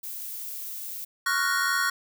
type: noise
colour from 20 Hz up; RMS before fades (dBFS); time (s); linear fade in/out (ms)
violet; -36; 0.03-1.05; 10
type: chord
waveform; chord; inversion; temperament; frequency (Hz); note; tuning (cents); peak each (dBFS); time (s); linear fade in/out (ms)
square; Gb major seventh; second; equal; 1108.7 / 1396.9 / 1480 / 1864.7; Db6 / F6 / Gb6 / Bb6; 0 / 0 / 0 / 0; -30 / -30 / -28 / -30; 1.26-1.9; 5
effects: none